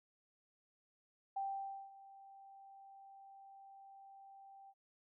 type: tone with ADSR envelope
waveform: sine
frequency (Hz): 784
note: G5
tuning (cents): 0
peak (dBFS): -36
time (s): 1.36-4.74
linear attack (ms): 9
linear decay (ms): 530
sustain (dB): -19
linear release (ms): 49
effects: noise-tail reverb RT60 0.2 s tail -23 dB re dry